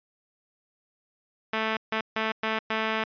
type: tone bursts at uneven times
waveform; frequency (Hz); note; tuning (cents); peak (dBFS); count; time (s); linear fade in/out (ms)
5% pulse; 220; A3; 0; -14; 5; 1.53-1.77 / 1.92-2.01 / 2.16-2.32 / 2.43-2.59 / 2.7-3.04; 5
effects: resampled to 11025 Hz